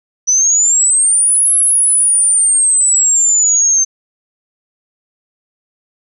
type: exponential two-way sweep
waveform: sine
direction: up then down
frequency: 5920 to 11000 to 6250 Hz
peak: -8 dBFS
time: 0.27-3.85 s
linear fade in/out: 20 ms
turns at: 1.54 s
effects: none